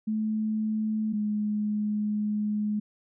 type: tone pair in turn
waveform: sine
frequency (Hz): 216.6 / 210.2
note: A3 / G#3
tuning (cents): -27 / +21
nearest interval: minor second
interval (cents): 52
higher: first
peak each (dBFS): -25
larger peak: neither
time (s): 0.07-1.13 / 1.13-2.8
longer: second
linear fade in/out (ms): 10
effects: none